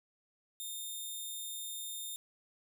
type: tone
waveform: 10% pulse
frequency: 3636 Hz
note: A#7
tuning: 44 cents flat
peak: -32 dBFS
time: 0.6-2.16 s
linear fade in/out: 0 ms
effects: none